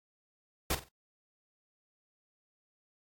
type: noise with echo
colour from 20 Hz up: pink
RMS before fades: -30 dBFS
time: 0.7-0.75 s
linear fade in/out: 5 ms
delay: 46 ms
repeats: 3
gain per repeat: -11 dB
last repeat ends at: 0.888 s
effects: AAC 64 kbps